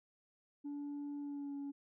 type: tone with pitch glide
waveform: sine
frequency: 288.1 to 281.7 Hz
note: D4 to C#4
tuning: -33 to +28 cents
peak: -38 dBFS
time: 0.64-1.72 s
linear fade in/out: 20 ms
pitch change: -39 cents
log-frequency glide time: 1.2-1.55 s
effects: tanh soft clip ceiling -39 dBFS